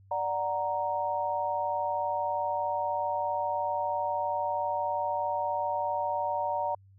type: chord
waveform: sine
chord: D augmented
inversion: none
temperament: equal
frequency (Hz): 587.3 / 740 / 932.3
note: D5 / F#5 / A#5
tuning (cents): 0 / 0 / 0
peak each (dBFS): -33 / -33 / -30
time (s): 0.11-6.75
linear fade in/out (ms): 5
effects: added 97 Hz sine -54 dBFS peak until 6.98 s